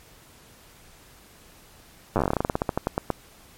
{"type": "slowing click train", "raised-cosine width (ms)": 1, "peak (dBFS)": -8, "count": 22, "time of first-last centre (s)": [2.16, 3.103], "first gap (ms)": 9, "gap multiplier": 1.14, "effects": ["pink hiss -52 dBFS RMS until 3.57 s", "MP3 64 kbps"]}